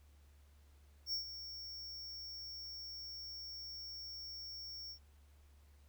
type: tone with ADSR envelope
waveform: square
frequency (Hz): 5480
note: F8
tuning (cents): -34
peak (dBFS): -35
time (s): 1.06-4.99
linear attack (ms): 70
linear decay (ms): 110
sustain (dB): -11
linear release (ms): 84
effects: added 72 Hz sine -61 dBFS peak until 5.88 s + pink hiss -73 dBFS RMS until 5.88 s